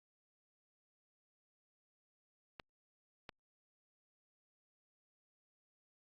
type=clicks; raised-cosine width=0.3 ms; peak=-30 dBFS; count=2; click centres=2.598 / 3.292 s; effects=Opus 48 kbps

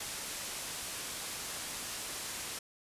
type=low-pass noise; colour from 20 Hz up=white; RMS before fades=-41 dBFS; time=0-2.59 s; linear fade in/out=5 ms; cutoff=11000 Hz; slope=24 dB/octave; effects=resampled to 32000 Hz

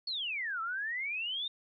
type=exponential two-way sweep; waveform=sine; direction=down then up; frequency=4500 to 1298 to 3705 Hz; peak=-33 dBFS; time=0.07-1.48 s; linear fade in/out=5 ms; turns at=0.61 s; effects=none

